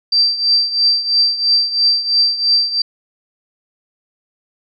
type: tone with tremolo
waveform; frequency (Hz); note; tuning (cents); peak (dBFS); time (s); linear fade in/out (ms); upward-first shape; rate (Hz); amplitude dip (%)
sine; 4688; D8; -4; -8; 0.12-2.82; 5; triangle; 3; 80
effects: none